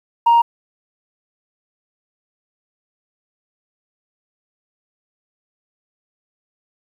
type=tone; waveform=sine; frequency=936 Hz; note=A#5; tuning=7 cents sharp; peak=-7 dBFS; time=0.26-0.42 s; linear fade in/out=10 ms; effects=tanh soft clip ceiling -7 dBFS + 8-bit